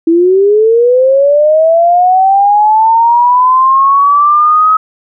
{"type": "linear sweep", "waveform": "sine", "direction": "up", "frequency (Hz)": [324.1, 1279], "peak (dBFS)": -4, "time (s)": [0.07, 4.77], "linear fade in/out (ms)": 5, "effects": []}